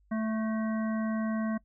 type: harmonic tone with a mistuned harmonic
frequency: 220 Hz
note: A3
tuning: in tune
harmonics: 1 / 3 / 5 / 7 / 9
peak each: -28 / -38 / -42 / -45 / -47 dBFS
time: 0.11-1.58 s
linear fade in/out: 10 ms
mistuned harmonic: 9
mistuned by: -69 cents
effects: noise-tail reverb RT60 0.1 s tail -23 dB re dry + added 50 Hz sine -62 dBFS peak until 1.64 s